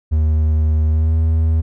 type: tone with pitch glide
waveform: triangle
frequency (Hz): 77.6 to 80.2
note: D#2 to E2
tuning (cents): -4 to -47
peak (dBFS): -10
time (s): 0.11-1.62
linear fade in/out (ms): 20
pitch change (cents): +57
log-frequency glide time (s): 0.87-1.15
effects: none